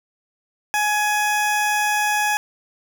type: tone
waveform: 20% pulse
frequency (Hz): 839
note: G#5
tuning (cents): +17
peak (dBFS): -13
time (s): 0.74-2.37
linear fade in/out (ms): 0
effects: none